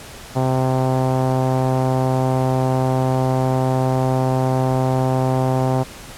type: tone with low-pass filter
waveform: sawtooth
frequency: 130 Hz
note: C3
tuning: 11 cents flat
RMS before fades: -18 dBFS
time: 0.35-5.84 s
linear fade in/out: 20 ms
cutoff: 810 Hz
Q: 2.5
effects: pink hiss -37 dBFS RMS until 6.17 s + low-pass 12000 Hz 12 dB/octave